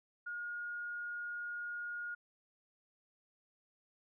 sine tone, 1431 Hz, F6, 42 cents sharp, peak -39 dBFS, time 0.26-2.15 s, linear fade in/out 10 ms, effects none

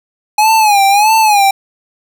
square tone with vibrato, 835 Hz, G#5, 9 cents sharp, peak -7 dBFS, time 0.38-1.51 s, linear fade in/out 5 ms, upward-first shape sine, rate 1.6 Hz, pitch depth 110 cents each way, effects none

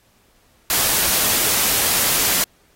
white noise, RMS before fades -18 dBFS, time 0.7-2.44 s, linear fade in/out 2 ms, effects pink hiss -58 dBFS RMS until 2.75 s + AAC 48 kbps

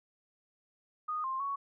sine tone with pitch steps, 1236 / 1055 / 1115 Hz, D#6 / C6 / C#6, -12 / +14 / +10 cents, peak -32 dBFS, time 1.08-1.56 s, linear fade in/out 10 ms, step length 160 ms, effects none

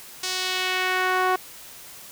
sawtooth tone with band-pass filter sweep, 370.2 Hz, F#4, 1 cent sharp, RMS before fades -24 dBFS, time 0.23-1.36 s, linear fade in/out 5 ms, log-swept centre 5500 to 1000 Hz, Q 1.3, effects white hiss -43 dBFS RMS until 2.11 s

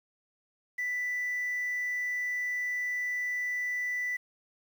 sine tone, 1980 Hz, B6, 4 cents sharp, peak -28 dBFS, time 0.78-4.17 s, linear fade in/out 10 ms, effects tanh soft clip ceiling -26 dBFS + 9-bit

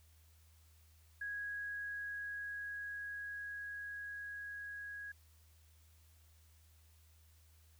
sine tone with level ramp, 1655 Hz, G#6, 6 cents flat, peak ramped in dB -39 to -44 dBFS, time 1.21-5.12 s, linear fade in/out 5 ms, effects added 79 Hz sine -63 dBFS peak until 7.79 s + white hiss -71 dBFS RMS until 7.79 s

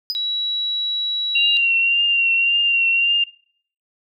triangle tone with exponential decay, 4978 Hz, D#8, in tune, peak -15 dBFS, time 0.1-0.21 s, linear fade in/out 0 ms, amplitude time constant 23 ms
sine tone, 3900 Hz, B7, 23 cents flat, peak -20 dBFS, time 0.15-1.57 s, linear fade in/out 0 ms
sine tone with vibrato, 2765 Hz, F7, 18 cents flat, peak -14 dBFS, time 1.35-3.24 s, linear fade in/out 5 ms, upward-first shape triangle, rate 1.8 Hz, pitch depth 34 cents each way
effects noise-tail reverb RT60 0.6 s tail -24 dB re dry

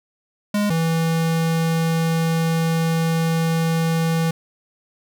square tone pair in turn, 206.5 / 163.9 Hz, G#3 / E3, -10 / -10 cents, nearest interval major third, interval 400 cents, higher first, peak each -18 dBFS, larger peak neither, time 0.54-0.7 / 0.7-4.31 s, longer second, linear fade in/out 5 ms, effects none

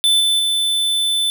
square tone with level steps, 3520 Hz, A7, in tune, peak -12 / -14 / -16 dBFS, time 0.04-1.3 s, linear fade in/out 0 ms, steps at 0.2 / 0.39 s, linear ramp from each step 5 ms, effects none

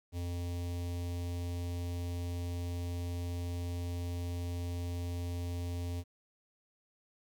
square tone with notch filter, 87.31 Hz, F2, in tune, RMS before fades -37 dBFS, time 0.12-6.04 s, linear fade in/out 50 ms, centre 1400 Hz, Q 0.76, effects 11-bit

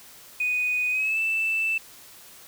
sine tone with pitch glide, 2485 to 2648 Hz, D#7 to E7, -3 to +7 cents, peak -21 dBFS, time 0.4-1.78 s, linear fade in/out 5 ms, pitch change +110 cents, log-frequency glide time 0.9-1.19 s, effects tanh soft clip ceiling -18 dBFS + white hiss -48 dBFS RMS until 2.47 s

